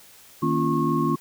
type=tone cluster; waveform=sine; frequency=156.3 / 234.1 / 278.4 / 344.5 / 1089 Hz; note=D#3 / A#3 / C#4 / F4 / C#6; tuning=+8 / +8 / +8 / -24 / -31 cents; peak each=-26 dBFS; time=0.42-1.16 s; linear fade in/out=10 ms; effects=white hiss -50 dBFS RMS until 1.2 s